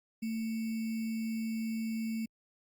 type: tone with sample-and-hold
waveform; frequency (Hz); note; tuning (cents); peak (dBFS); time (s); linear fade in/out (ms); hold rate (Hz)
sine; 223.6; A3; +28; -32; 0.22-2.26; 10; 2450
effects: Opus 48 kbps